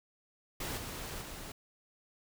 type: noise with level steps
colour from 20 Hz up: pink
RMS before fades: -38 / -42 / -45 dBFS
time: 0.6-1.52 s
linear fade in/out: 5 ms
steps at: 0.77 / 1.21 s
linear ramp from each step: 10 ms
effects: none